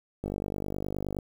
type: click train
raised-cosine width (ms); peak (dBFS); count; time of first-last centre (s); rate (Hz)
2; -19; 48; 0.24-1.188; 49.6
effects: 8-bit